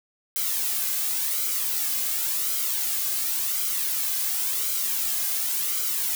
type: noise with flanger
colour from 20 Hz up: blue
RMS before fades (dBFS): -26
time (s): 0.36-6.15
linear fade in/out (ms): 0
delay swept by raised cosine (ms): 1.1 to 2.2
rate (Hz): 0.92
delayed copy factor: -0.6
effects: none